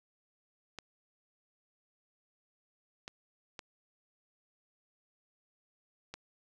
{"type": "clicks", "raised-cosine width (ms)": 0.2, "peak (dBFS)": -25, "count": 4, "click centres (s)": [0.787, 3.079, 3.592, 6.14], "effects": []}